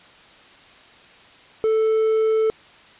triangle tone, 440 Hz, A4, in tune, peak -14 dBFS, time 1.64-2.5 s, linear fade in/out 0 ms, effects white hiss -48 dBFS RMS until 2.99 s + resampled to 8000 Hz

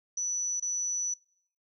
sine tone with dropouts, 5940 Hz, F#8, 6 cents sharp, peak -29 dBFS, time 0.17-1.14 s, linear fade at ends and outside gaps 5 ms, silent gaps 0.599-0.623 s, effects noise-tail reverb RT60 0.7 s tail -25 dB re dry

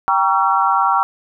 sine chord, G diminished seventh, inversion none, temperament just, 784 / 940.8 / 1128.9 / 1354.7 Hz, G5 / Bb5 / Db6 / Fb6, 0 / +16 / +31 / +47 cents, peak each -18 dBFS, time 0.08-1.03 s, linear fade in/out 0 ms, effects none

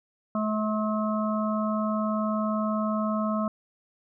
harmonic tone, 214.8 Hz, A3, 41 cents flat, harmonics 1 / 3 / 5 / 6, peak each -26 / -31 / -33 / -34 dBFS, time 0.35-3.48 s, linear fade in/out 2 ms, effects none

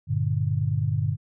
sine chord, G minor, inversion none, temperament just, 98 / 117.6 / 147 Hz, G2 / Bb2 / D3, 0 / +16 / +2 cents, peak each -26 dBFS, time 0.07-1.17 s, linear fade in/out 50 ms, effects none

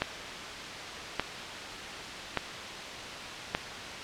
click train, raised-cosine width 0.3 ms, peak -10 dBFS, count 4, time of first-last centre 0.02-3.549 s, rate 0.85 Hz, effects white hiss -38 dBFS RMS until 4.03 s + low-pass 4000 Hz 12 dB/octave

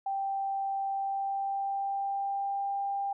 sine tone with pitch glide, 784 to 795.4 Hz, G5 to G5, 0 to +25 cents, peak -29 dBFS, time 0.06-3.13 s, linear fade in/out 5 ms, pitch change +25 cents, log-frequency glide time 0.88-2.73 s, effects none

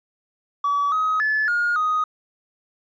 triangle tone with pitch steps, 1143 / 1265 / 1729 / 1427 / 1248 Hz, D6 / D#6 / A6 / F6 / D#6, -47 / +28 / -31 / +37 / +5 cents, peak -15 dBFS, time 0.64-2.04 s, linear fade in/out 5 ms, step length 280 ms, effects tanh soft clip ceiling -15 dBFS + resampled to 16000 Hz

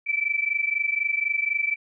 sine tone pair together, 2309 / 2333 Hz, D7 / D7, -30 / -12 cents, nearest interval unison, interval 18 cents, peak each -25 dBFS, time 0.06-1.76 s, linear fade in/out 20 ms, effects none

